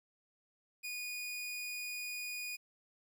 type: tone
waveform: sawtooth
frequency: 2460 Hz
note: D#7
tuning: 20 cents flat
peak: -36 dBFS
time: 0.83-2.57 s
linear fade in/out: 20 ms
effects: 12-bit